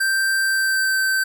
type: tone with pitch glide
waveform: square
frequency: 1568 to 1548.2 Hz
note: G6 to G6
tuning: 0 to -22 cents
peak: -18 dBFS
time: 0-1.24 s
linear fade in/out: 10 ms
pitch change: -22 cents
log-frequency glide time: 0.42-0.98 s
effects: none